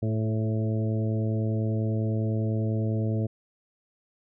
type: harmonic tone with a mistuned harmonic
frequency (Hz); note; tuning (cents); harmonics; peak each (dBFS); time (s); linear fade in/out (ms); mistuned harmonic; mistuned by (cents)
110; A2; 0; 1 / 2 / 3 / 4 / 5 / 6; -25 / -31 / -35 / -37 / -39 / -41; 0.02-3.27; 10; 4; -22
effects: none